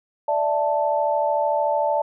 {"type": "chord", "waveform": "sine", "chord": "D suspended second", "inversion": "none", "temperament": "just", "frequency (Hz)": [587.3, 660.7, 881], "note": ["D5", "E5", "A5"], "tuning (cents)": [0, 4, 2], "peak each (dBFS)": [-22, -25, -22], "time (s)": [0.28, 2.02], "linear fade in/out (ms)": 5, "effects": []}